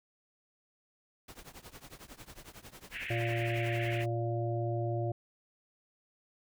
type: noise with tremolo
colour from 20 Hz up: pink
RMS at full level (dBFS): -47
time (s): 1.28-4.06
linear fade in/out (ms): 5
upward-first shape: triangle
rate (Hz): 11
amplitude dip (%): 95
type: band-pass noise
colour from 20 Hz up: white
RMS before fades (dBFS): -40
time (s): 2.91-4.06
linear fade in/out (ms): 50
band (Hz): 1700 to 2700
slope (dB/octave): 48
type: harmonic tone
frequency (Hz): 116.54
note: A#2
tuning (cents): 0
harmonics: 1 / 3 / 5 / 6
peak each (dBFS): -32 / -37 / -39 / -40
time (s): 3.1-5.12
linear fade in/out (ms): 5
effects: none